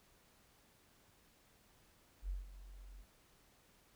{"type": "tone with ADSR envelope", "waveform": "sine", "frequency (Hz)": 46.17, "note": "F#1", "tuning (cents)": -3, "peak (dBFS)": -36, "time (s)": [2.22, 3.06], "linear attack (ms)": 72, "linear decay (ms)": 160, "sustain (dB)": -15, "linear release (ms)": 58, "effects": ["pink hiss -69 dBFS RMS until 3.95 s"]}